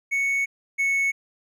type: tone pair in turn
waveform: triangle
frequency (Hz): 2217 / 2208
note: C#7 / C#7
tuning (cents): 0 / -7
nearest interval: unison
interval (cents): 7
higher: first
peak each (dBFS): -19 / -18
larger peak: second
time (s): 0.11-0.46 / 0.78-1.12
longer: first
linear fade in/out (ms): 20
effects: none